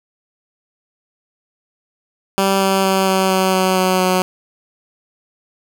10% pulse tone with pitch steps, 194.4 / 192.95 / 191.5 / 190.07 / 188.65 / 187.24 / 185.84 / 184.45 Hz, G3 / G3 / G3 / F#3 / F#3 / F#3 / F#3 / F#3, -14 / -27 / -40 / +47 / +34 / +21 / +8 / -5 cents, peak -5 dBFS, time 2.38-4.22 s, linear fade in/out 0 ms, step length 230 ms, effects none

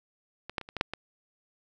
clicks, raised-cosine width 0.3 ms, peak -22 / -13 / -25 / -28 / -18 / -7 / -18 dBFS, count 7, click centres 0.496 / 0.582 / 0.613 / 0.689 / 0.767 / 0.811 / 0.936 s, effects none

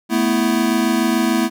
square chord, A suspended second, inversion none, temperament equal, 220 / 246.9 / 329.6 Hz, A3 / B3 / E4, 0 / 0 / 0 cents, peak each -20 dBFS, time 0.09-1.5 s, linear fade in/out 50 ms, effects none

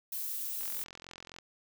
violet noise, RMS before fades -37 dBFS, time 0.12-0.84 s, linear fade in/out 5 ms
click train, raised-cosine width 0.2 ms, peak -29 dBFS, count 35, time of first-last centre 0.61-1.386 s, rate 43.8 Hz
effects none

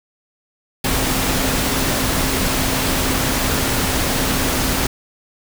sine tone in noise, 261.6 Hz, C4, in tune, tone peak -26 dBFS, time 0.84-4.87 s, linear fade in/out 5 ms, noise pink, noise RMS -19 dBFS, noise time 0.84-4.87 s, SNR -10 dB, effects none

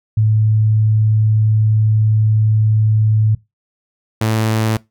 sine / sawtooth tone pair in turn, 108.5 / 110.4 Hz, A2 / A2, -24 / +6 cents, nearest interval unison, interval 30 cents, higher second, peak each -10 dBFS, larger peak neither, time 0.17-3.35 / 4.21-4.77 s, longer first, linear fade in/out 5 ms, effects noise-tail reverb RT60 0.2 s tail -21 dB re dry

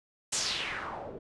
white noise with low-pass filter sweep, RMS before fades -35 dBFS, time 0.32-1.19 s, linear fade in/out 10 ms, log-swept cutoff 8100 to 390 Hz, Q 2.9, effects resampled to 24000 Hz

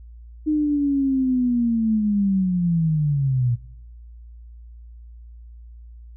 sine linear sweep, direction down, 308.2 to 117.6 Hz, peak -17 dBFS, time 0.46-3.56 s, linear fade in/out 20 ms, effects noise-tail reverb RT60 0.8 s tail -21 dB re dry + added 58 Hz sine -39 dBFS peak until 6.16 s

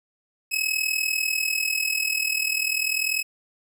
sawtooth tone with amplitude modulation, 2567 Hz, E7, 47 cents flat, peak -16 dBFS, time 0.51-3.23 s, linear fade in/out 20 ms, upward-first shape sine, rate 40.3 Hz, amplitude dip 75%, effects none

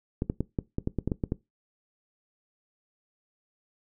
clicks, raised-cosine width 3 ms, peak -14 dBFS, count 11, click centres 0.221 / 0.299 / 0.406 / 0.588 / 0.784 / 0.874 / 0.987 / 1.076 / 1.118 / 1.238 / 1.321 s, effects noise-tail reverb RT60 0.2 s tail -20 dB re dry

